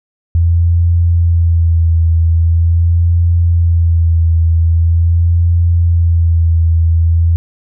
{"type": "tone with vibrato", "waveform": "sine", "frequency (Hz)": 83.9, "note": "E2", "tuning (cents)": 31, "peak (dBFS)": -7, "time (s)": [0.35, 7.36], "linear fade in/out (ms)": 0, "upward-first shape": "sine", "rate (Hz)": 0.43, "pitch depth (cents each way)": 31, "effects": []}